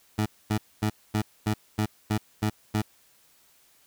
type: tone bursts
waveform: 20% pulse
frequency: 106.7 Hz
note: G#2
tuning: 47 cents sharp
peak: -18 dBFS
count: 9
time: 0.18-2.82 s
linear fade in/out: 10 ms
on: 80 ms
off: 240 ms
effects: white hiss -61 dBFS RMS until 3.86 s